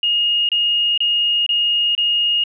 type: tone bursts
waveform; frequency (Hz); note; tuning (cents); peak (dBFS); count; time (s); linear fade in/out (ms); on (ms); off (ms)
sine; 2856; F7; +38; -14; 5; 0.03-2.438; 2; 460; 27
effects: none